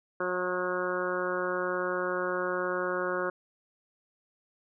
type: harmonic tone with a mistuned harmonic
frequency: 181.1 Hz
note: F#3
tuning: 37 cents flat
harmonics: 1 / 2 / 3 / 4 / 5 / 6 / 7 / 8 / 9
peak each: -43 / -33 / -33 / -45 / -43 / -37 / -38 / -35 / -43 dBFS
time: 0.2-3.3 s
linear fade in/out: 5 ms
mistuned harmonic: 5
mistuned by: +19 cents
effects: none